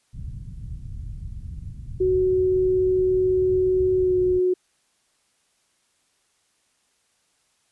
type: low-pass noise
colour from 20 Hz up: white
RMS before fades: -34 dBFS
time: 0.13-4.4 s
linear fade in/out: 20 ms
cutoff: 120 Hz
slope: 24 dB/octave
type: tone with pitch glide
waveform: sine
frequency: 371.1 to 365.4 Hz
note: F#4 to F#4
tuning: +5 to -22 cents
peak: -17 dBFS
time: 2-4.54 s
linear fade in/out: 10 ms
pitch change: -27 cents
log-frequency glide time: 3.98-4.16 s
effects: white hiss -67 dBFS RMS until 7.71 s + resampled to 24000 Hz